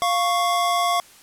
square tone pair together, 698.8 / 1108.7 Hz, F5 / C#6, +1 / 0 cents, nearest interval minor sixth, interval 799 cents, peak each -22 dBFS, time 0.02-1 s, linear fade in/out 0 ms, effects white hiss -49 dBFS RMS until 1.22 s + low-pass 12000 Hz 12 dB/octave

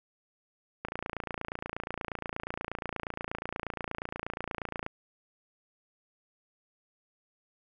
click train, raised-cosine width 0.5 ms, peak -19 dBFS, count 115, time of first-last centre 0.85-4.864 s, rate 28.4 Hz, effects none

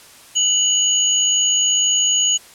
sine tone pair together, 2960 / 6722 Hz, F#7 / G#8, 0 / +20 cents, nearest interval octave + major second, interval 1420 cents, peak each -17 / -16 dBFS, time 0.35-2.38 s, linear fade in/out 20 ms, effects white hiss -44 dBFS RMS until 2.54 s + low-pass 11000 Hz 12 dB/octave

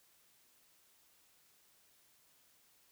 silence, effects white hiss -69 dBFS RMS until 2.91 s

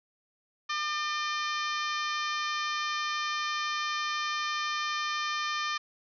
harmonic tone with a mistuned harmonic, 601 Hz, D5, 40 cents sharp, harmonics 2 / 3 / 4 / 5 / 6 / 7 / 8 / 9 / 10, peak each -32 / -36 / -38 / -40 / -42 / -43 / -44 / -45 / -46 dBFS, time 0.69-5.78 s, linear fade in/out 10 ms, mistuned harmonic 5, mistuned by +49 cents, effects none

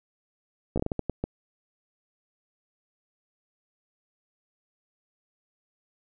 slowing click train, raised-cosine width 2 ms, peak -14 dBFS, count 9, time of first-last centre 0.76-1.24 s, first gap 15 ms, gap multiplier 1.38, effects none

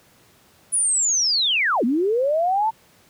sine linear two-way sweep, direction down then up, 10050 to 220 to 908 Hz, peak -17 dBFS, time 0.72-2.71 s, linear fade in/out 20 ms, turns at 1.84 s, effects pink hiss -55 dBFS RMS until 3.09 s + high-pass 80 Hz 12 dB/octave

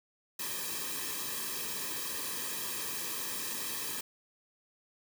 white noise with comb filter, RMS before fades -37 dBFS, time 0.39-4.01 s, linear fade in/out 5 ms, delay 1.4 ms, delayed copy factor -0.9, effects none

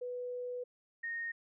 sine tone pair in turn, 493.9 / 1852.4 Hz, B4 / A#6, 0 / -11 cents, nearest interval octave + major seventh, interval 2289 cents, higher second, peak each -37 / -36 dBFS, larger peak second, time 0.01-0.64 / 1.03-1.32 s, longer first, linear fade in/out 10 ms, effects none

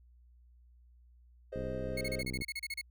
triangle chord, Ab major, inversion none, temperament equal, 415.3 / 523.3 / 622.3 Hz, Ab4 / C5 / Eb5, 0 / 0 / 0 cents, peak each -43 / -38 / -43 dBFS, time 1.52-2.22 s, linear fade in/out 10 ms
click train, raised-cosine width 3 ms, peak -28 dBFS, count 56, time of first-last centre 1.56-2.419 s, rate 64 Hz
30% pulse tone bursts, 2179 Hz, C#7, 30 cents flat, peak -33 dBFS, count 12, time 1.97-2.814 s, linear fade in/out 5 ms, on 41 ms, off 32 ms
effects added 60 Hz sine -58 dBFS peak until 2.9 s

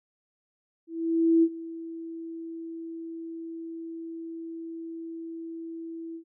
sine tone with ADSR envelope, 329.6 Hz, E4, in tune, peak -16 dBFS, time 0.87-6.24 s, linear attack 560 ms, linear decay 55 ms, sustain -19 dB, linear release 86 ms, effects none

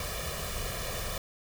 pink noise with comb filter, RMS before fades -35 dBFS, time 0-1.18 s, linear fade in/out 2 ms, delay 1.7 ms, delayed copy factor +0.75, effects none

